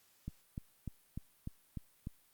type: click train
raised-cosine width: 5 ms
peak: -28 dBFS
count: 7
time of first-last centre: 0.28-2.071 s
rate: 3.35 Hz
effects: white hiss -69 dBFS RMS until 2.33 s + Opus 48 kbps